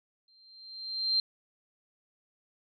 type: tone with exponential growth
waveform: sine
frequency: 4156 Hz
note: C8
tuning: 12 cents flat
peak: -22 dBFS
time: 0.28-1.2 s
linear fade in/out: 2 ms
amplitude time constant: 200 ms
effects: none